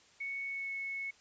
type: tone with pitch glide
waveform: sine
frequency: 2217 to 2199 Hz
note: C#7 to C#7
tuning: 0 to -14 cents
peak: -36 dBFS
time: 0.2-1.11 s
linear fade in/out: 10 ms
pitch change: -14 cents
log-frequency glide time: 0.46-0.72 s
effects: white hiss -63 dBFS RMS until 1.2 s + resampled to 16000 Hz